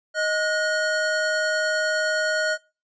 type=tone pair together; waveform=square; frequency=623 / 1450.4 Hz; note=D#5 / F#6; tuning=+2 / -35 cents; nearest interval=octave + minor third; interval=1463 cents; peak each=-25 / -24 dBFS; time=0.14-2.58 s; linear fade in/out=50 ms; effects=noise-tail reverb RT60 0.3 s tail -22 dB re dry + resampled to 16000 Hz